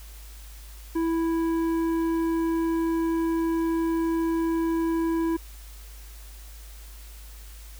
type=tone with tanh clipping; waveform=triangle; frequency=329.6 Hz; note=E4; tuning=in tune; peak=-24 dBFS; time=0.95-5.37 s; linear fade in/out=10 ms; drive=14 dB; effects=added 52 Hz sine -41 dBFS peak until 7.79 s + white hiss -50 dBFS RMS until 7.79 s